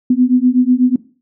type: beating tone pair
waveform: sine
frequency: 246.9 / 255 Hz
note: B3 / C4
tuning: 0 / -44 cents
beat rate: 8.1 Hz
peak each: -12 dBFS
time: 0.1-0.96 s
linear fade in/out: 5 ms
effects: noise-tail reverb RT60 0.4 s tail -18 dB re dry